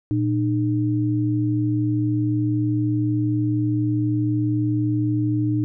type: tone pair together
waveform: sine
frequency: 116.54 / 304 Hz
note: A#2 / D#4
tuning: 0 / -40 cents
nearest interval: octave + perfect fourth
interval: 1660 cents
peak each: -21 dBFS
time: 0.11-5.64 s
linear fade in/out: 0 ms
effects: none